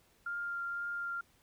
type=tone with vibrato; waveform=sine; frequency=1396.9 Hz; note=F6; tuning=in tune; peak=-35 dBFS; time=0.26-1.21 s; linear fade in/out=5 ms; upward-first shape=triangle; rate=2 Hz; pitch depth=12 cents each way; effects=pink hiss -68 dBFS RMS until 1.42 s